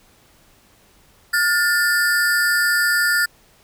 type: ring-modulated tone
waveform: square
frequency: 1597 Hz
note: G6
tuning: 32 cents sharp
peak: -13 dBFS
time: 1.33-3.26 s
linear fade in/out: 10 ms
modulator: 173 Hz
effects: pink hiss -54 dBFS RMS until 3.63 s